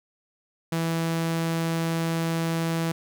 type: tone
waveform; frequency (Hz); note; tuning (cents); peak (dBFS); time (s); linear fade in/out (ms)
sawtooth; 164.81; E3; 0; -20; 0.72-2.92; 5
effects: none